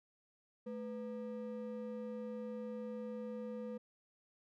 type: ring-modulated tone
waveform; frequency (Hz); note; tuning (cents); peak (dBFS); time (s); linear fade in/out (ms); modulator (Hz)
triangle; 356.7; F4; +37; -36; 0.66-3.78; 10; 140
effects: none

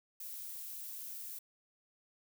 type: noise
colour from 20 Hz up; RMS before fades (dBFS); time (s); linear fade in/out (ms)
violet; -45; 0.2-1.39; 5
effects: none

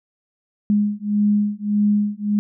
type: beating tone pair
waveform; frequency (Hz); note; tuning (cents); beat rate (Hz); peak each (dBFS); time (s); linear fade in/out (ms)
sine; 206.4 / 208.1; G#3 / G#3; -10 / +4; 1.7; -19; 0.7-2.39; 0
effects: none

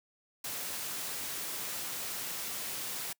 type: noise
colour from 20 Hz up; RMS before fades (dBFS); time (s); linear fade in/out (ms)
white; -38; 0.44-3.13; 5
effects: noise-tail reverb RT60 0.1 s tail -26 dB re dry + high-pass 100 Hz 12 dB/octave

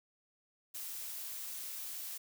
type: noise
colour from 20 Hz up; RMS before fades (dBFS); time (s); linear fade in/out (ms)
blue; -43; 0.74-2.18; 10
effects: none

